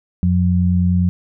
sine tone pair together, 89.1 / 179.13 Hz, F2 / F3, +35 / +44 cents, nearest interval octave, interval 1209 cents, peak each -15 dBFS, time 0.23-1.09 s, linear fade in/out 0 ms, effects none

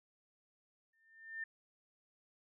sine tone with exponential growth, 1800 Hz, A6, 39 cents sharp, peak -37 dBFS, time 0.93-1.44 s, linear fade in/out 5 ms, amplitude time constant 110 ms, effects none

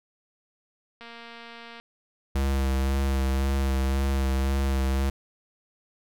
click train, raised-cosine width 0.3 ms, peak -28 dBFS, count 185, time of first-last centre 1.01-1.8 s, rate 233 Hz
square tone with vibrato, 67.3 Hz, C2, 49 cents sharp, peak -23 dBFS, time 2.35-5.1 s, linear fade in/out 5 ms, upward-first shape sine, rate 1.9 Hz, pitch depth 24 cents each way
effects none

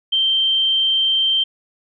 sine tone, 3136 Hz, G7, in tune, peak -14 dBFS, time 0.12-1.44 s, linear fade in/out 10 ms, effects none

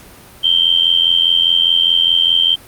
sine tone with amplitude modulation, 3136 Hz, G7, in tune, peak -6 dBFS, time 0.43-2.56 s, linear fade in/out 20 ms, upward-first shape sine, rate 84.9 Hz, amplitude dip 80%, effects pink hiss -40 dBFS RMS until 2.67 s + Opus 48 kbps

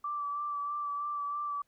sine tone with vibrato, 1164 Hz, D6, 16 cents flat, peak -32 dBFS, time 0.04-1.62 s, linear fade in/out 5 ms, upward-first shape sine, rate 3.1 Hz, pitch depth 21 cents each way, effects pink hiss -75 dBFS RMS until 1.67 s

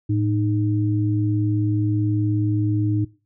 sine tone pair together, 108.9 / 308 Hz, A2 / D#4, -17 / -17 cents, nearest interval octave + tritone, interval 1800 cents, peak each -19 / -23 dBFS, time 0.09-3.05 s, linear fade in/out 10 ms, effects noise-tail reverb RT60 0.3 s tail -19 dB re dry

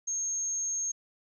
sine tone, 6470 Hz, G#8, 46 cents flat, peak -29 dBFS, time 0.07-0.92 s, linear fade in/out 10 ms, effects none

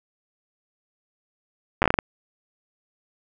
slowing click train, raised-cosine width 0.5 ms, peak -3 dBFS, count 8, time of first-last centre 1.82-1.988 s, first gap 9 ms, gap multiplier 1.32, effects none

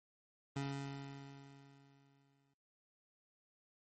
25% pulse tone with exponential decay, 138.9 Hz, C#3, 4 cents sharp, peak -33 dBFS, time 0.56-2.54 s, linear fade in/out 5 ms, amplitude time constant 430 ms, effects noise-tail reverb RT60 0.5 s tail -18 dB re dry + MP3 32 kbps

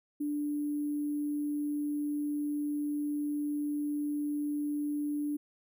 sine tone with sample-and-hold, 293.7 Hz, D4, in tune, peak -30 dBFS, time 0.2-5.37 s, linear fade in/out 10 ms, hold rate 11025 Hz, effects none

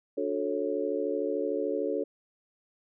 sine chord, D major seventh, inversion none, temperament just, 293.7 / 367.1 / 440.5 / 550.6 Hz, D4 / F#4 / A4 / C#5, 0 / -14 / +2 / -12 cents, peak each -34 / -34 / -31 / -33 dBFS, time 0.17-2.04 s, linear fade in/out 10 ms, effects none

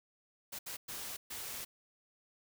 white noise bursts at uneven times, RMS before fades -43 dBFS, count 4, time 0.52-0.59 / 0.66-0.77 / 0.88-1.17 / 1.3-1.65 s, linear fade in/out 10 ms, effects none

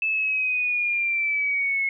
sine linear sweep, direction down, 2626 to 2173 Hz, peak -21 dBFS, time 0.02-1.89 s, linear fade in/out 2 ms, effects none

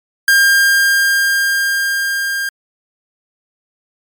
45% pulse tone with level ramp, 1604 Hz, G6, 39 cents sharp, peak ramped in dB -7 to -17 dBFS, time 0.28-2.49 s, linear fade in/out 2 ms, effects MP3 96 kbps

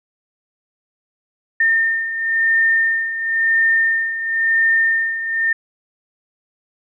sine beating tone pair, 1813 / 1813.97 Hz, A#6 / A#6, -49 / -48 cents, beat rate 0.97 Hz, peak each -21 / -15 dBFS, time 1.6-5.53 s, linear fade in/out 5 ms, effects none

